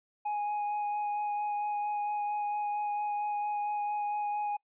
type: tone with vibrato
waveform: triangle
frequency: 830.6 Hz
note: G#5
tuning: in tune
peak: -28 dBFS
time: 0.25-4.57 s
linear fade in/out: 10 ms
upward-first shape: sine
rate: 4.4 Hz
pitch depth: 11 cents each way
effects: noise-tail reverb RT60 0.1 s tail -25 dB re dry + resampled to 8000 Hz